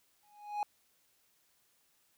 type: tone with exponential growth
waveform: triangle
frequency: 830.6 Hz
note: G#5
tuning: in tune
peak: -27 dBFS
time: 0.23-0.63 s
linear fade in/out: 1 ms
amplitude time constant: 85 ms
effects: white hiss -72 dBFS RMS until 2.17 s